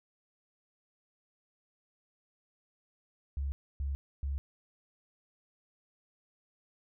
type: tone bursts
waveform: sine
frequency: 69.3 Hz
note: C#2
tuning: in tune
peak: -31 dBFS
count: 3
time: 3.37-4.38 s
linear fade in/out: 0 ms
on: 150 ms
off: 280 ms
effects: none